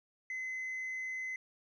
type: tone with tanh clipping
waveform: triangle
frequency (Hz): 2042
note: C7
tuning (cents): -43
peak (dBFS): -37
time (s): 0.3-1.36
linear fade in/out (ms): 2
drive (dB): 6
effects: none